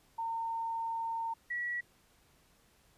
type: tone pair in turn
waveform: sine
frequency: 912 / 1932.5 Hz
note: A#5 / B6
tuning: -38 / -38 cents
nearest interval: octave + minor second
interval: 1300 cents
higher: second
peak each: -33 / -33 dBFS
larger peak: neither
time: 0.18-1.34 / 1.5-1.81 s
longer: first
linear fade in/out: 10 ms
effects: pink hiss -67 dBFS RMS until 2.97 s + resampled to 32000 Hz